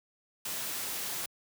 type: noise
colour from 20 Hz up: white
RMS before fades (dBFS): -36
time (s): 0.45-1.26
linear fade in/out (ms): 5
effects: high-pass 100 Hz 12 dB/octave